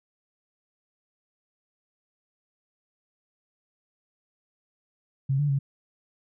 sine tone with pitch steps, 135.6 / 145.8 / 138.3 Hz, C#3 / D3 / C#3, -38 / -12 / -4 cents, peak -21 dBFS, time 5.29-5.59 s, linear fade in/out 10 ms, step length 100 ms, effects none

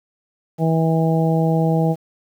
harmonic tone, 162.1 Hz, E3, 29 cents flat, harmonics 1 / 2 / 3 / 4 / 5, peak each -16 / -24 / -23 / -25 / -26 dBFS, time 0.58-1.96 s, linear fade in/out 50 ms, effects 8-bit

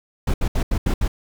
brown noise bursts at uneven times, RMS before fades -19 dBFS, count 6, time 0.27-0.34 / 0.41-0.48 / 0.55-0.63 / 0.71-0.78 / 0.86-0.94 / 1.01-1.08 s, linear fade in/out 5 ms, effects none

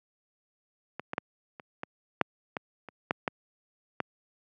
clicks, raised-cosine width 0.5 ms, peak -20 / -18 / -12 / -28 / -19 / -6 / -16 / -27 / -10 / -12 / -13 dBFS, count 11, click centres 0.996 / 1.134 / 1.181 / 1.598 / 1.834 / 2.213 / 2.568 / 2.887 / 3.109 / 3.278 / 4.003 s, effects high-pass 150 Hz 12 dB/octave

